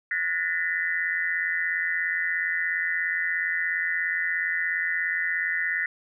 sine tone cluster, 1454 / 1730 / 1827 / 1997 Hz, F#6 / A6 / A#6 / B6, -31 / -30 / -35 / +19 cents, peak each -33 / -32 / -27 / -29 dBFS, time 0.11-5.86 s, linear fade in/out 2 ms, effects none

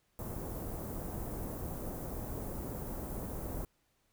pink band-stop noise, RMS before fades -40 dBFS, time 0.19-3.65 s, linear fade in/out 0 ms, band 690 to 16000 Hz, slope 12 dB/octave, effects pink hiss -75 dBFS RMS until 4.12 s

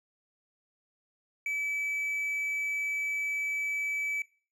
triangle tone, 2299 Hz, D7, 37 cents flat, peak -28 dBFS, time 1.46-4.22 s, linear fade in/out 2 ms, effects noise-tail reverb RT60 0.4 s tail -21 dB re dry

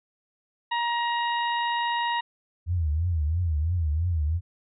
harmonic tone, 945 Hz, A#5, 23 cents sharp, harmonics 1 / 2 / 3 / 4, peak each -25 / -31 / -35 / -37 dBFS, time 0.71-2.21 s, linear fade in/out 10 ms
sine tone with vibrato, 81.5 Hz, E2, 19 cents flat, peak -22 dBFS, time 2.66-4.41 s, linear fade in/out 50 ms, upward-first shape triangle, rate 3 Hz, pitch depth 200 cents each way
effects none

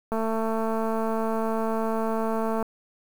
click train, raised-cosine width 1 ms, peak -15 dBFS, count 560, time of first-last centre 0.12-2.627 s, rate 223 Hz, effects 7-bit

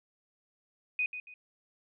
sine tone with echo, 2490 Hz, D#7, 1 cent sharp, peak -27 dBFS, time 0.99-1.06 s, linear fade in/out 2 ms, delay 140 ms, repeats 2, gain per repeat -10 dB, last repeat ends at 1.34 s, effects none

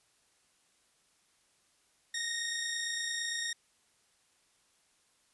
15% pulse tone pair together, 1835.2 / 1864 Hz, A#6 / A#6, -28 / -1 cents, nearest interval unison, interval 27 cents, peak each -35 / -28 dBFS, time 2.14-3.53 s, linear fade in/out 5 ms, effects white hiss -70 dBFS RMS until 5.33 s + resampled to 24000 Hz

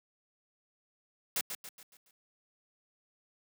white noise with echo, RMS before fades -32 dBFS, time 1.36-1.41 s, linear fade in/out 2 ms, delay 140 ms, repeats 5, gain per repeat -7 dB, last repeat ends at 2.11 s, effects high-pass 200 Hz 12 dB/octave

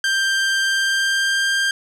sawtooth tone with pitch glide, 1578 to 1590.8 Hz, G6 to G6, +11 to +25 cents, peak -13 dBFS, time 0.04-1.71 s, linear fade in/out 2 ms, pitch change +14 cents, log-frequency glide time 0.63-1.52 s, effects low-pass 8000 Hz 12 dB/octave + 9-bit

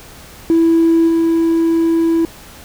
triangle tone with level steps, 330 Hz, E4, 2 cents sharp, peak -5 / -8 dBFS, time 0.5-2.25 s, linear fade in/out 0 ms, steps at 1.07 s, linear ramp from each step 20 ms, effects tanh soft clip ceiling -5 dBFS + pink hiss -38 dBFS RMS until 2.64 s

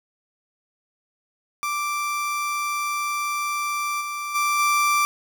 30% pulse tone with level steps, 1174.7 Hz, D6, in tune, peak -21 / -25 / -17 / -15 dBFS, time 1.63-5.05 s, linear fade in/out 0 ms, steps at 4 / 4.34 / 4.58 s, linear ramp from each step 20 ms, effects none

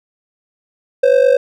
triangle ring-modulated tone, 523.3 Hz, C5, in tune, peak -3 dBFS, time 1.03-1.37 s, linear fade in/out 5 ms, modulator 24.3 Hz, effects none

